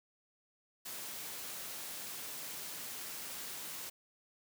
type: noise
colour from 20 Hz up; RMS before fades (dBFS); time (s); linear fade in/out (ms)
white; -44; 0.85-3.9; 10
effects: high-pass 100 Hz 12 dB/octave